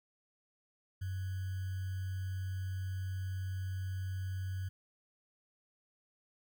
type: tone with sample-and-hold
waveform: sine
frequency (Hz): 94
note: F#2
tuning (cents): +28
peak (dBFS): -35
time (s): 1.01-4.69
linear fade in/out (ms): 10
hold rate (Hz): 1575
effects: none